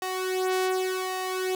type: tone with flanger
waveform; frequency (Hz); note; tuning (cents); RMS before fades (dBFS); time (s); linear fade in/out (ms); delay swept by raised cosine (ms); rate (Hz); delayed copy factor
sawtooth; 372.7; F#4; +13; -28; 0.02-1.55; 2; 1.6 to 2.7; 0.87; +0.75
effects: none